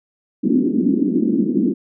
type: band-pass noise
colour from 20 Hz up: white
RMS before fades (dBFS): -17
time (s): 0.43-1.74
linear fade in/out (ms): 20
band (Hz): 200 to 330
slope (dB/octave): 48
effects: none